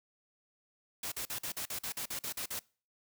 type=noise bursts; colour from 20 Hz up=white; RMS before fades=-38 dBFS; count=12; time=1.03-2.593 s; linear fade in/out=5 ms; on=89 ms; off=45 ms; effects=noise-tail reverb RT60 0.4 s tail -24 dB re dry